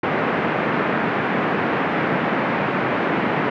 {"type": "band-pass noise", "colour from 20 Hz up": "pink", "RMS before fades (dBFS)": -21, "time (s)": [0.03, 3.5], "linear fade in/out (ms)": 5, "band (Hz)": [160, 2200], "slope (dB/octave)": 24, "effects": []}